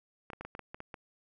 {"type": "clicks", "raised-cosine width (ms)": 0.5, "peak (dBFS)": -27, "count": 9, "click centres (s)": [0.302, 0.333, 0.41, 0.45, 0.551, 0.593, 0.745, 0.804, 0.942], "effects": []}